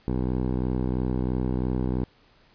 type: tone with low-pass filter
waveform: 10% pulse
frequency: 63 Hz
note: B1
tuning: 35 cents sharp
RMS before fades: -26 dBFS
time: 0.08-2.04 s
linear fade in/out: 0 ms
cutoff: 580 Hz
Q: 0.69
effects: pink hiss -59 dBFS RMS until 2.54 s + resampled to 11025 Hz